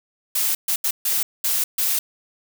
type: noise bursts at uneven times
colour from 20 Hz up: blue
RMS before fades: -21 dBFS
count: 6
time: 0.35-0.55 / 0.68-0.76 / 0.84-0.91 / 1.05-1.23 / 1.44-1.64 / 1.78-1.99 s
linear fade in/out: 5 ms
effects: none